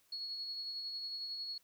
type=tone with tremolo; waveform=sine; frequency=4344 Hz; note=C#8; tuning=36 cents flat; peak=-38 dBFS; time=0.12-1.58 s; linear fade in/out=5 ms; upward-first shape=sine; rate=11 Hz; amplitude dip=30%; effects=white hiss -71 dBFS RMS until 1.63 s